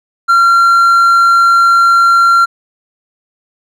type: tone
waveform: triangle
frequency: 1374 Hz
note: F6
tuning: 29 cents flat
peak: -3 dBFS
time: 0.28-2.46 s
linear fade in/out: 20 ms
effects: none